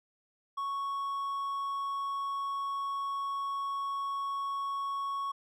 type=tone; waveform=triangle; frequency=1108.7 Hz; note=C#6; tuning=in tune; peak=-30 dBFS; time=0.57-5.32 s; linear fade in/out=10 ms; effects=none